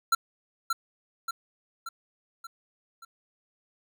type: tone with echo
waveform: square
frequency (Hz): 1357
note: E6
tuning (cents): +50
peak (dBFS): -20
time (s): 0.12-0.15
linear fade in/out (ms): 5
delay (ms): 580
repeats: 5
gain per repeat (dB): -5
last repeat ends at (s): 3.05
effects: none